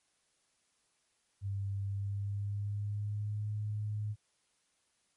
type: tone with pitch glide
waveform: sine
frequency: 99 to 105.49 Hz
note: G2 to G#2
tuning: +18 to +28 cents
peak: -33 dBFS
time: 1.41-4.16 s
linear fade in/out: 50 ms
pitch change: +110 cents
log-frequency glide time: 1.84-3.49 s
effects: white hiss -75 dBFS RMS until 5.16 s + MP3 48 kbps